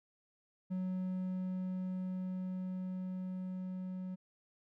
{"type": "tone with level ramp", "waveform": "triangle", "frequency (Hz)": 185, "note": "F#3", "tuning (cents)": 0, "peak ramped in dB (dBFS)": [-32, -37], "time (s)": [0.7, 4.16], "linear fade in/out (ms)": 20, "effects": []}